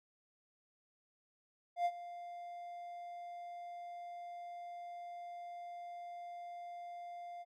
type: tone with ADSR envelope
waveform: triangle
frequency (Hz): 699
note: F5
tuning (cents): +1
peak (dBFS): -27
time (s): 1.76-7.45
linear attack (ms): 94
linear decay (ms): 53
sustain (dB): -16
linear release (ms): 36
effects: none